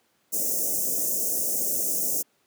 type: band-stop noise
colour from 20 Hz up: white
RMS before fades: -26 dBFS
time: 0.32-2.23 s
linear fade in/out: 20 ms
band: 640 to 5900 Hz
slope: 48 dB/octave
effects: pink hiss -67 dBFS RMS until 2.46 s + high-pass 200 Hz 12 dB/octave